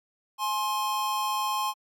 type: tone pair together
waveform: square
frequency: 842.1 / 1057 Hz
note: G#5 / C6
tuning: +24 / +17 cents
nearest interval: major third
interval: 393 cents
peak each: -31 / -28 dBFS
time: 0.38-1.74 s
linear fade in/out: 50 ms
effects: MP3 96 kbps